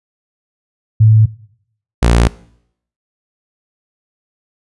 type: tone pair in turn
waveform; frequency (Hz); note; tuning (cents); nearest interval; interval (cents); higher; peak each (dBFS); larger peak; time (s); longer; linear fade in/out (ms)
sine / sawtooth; 109.4 / 58.27; A2 / A#1; -9 / 0; major seventh; 1091; first; -4; neither; 1-1.26 / 2.02-2.28; neither; 10
effects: noise-tail reverb RT60 0.7 s tail -21 dB re dry + resampled to 24000 Hz